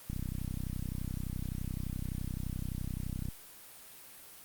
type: click train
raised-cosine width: 5 ms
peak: -24 dBFS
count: 102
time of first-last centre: 0.1-3.286 s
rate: 31.7 Hz
effects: white hiss -52 dBFS RMS until 4.44 s + Opus 32 kbps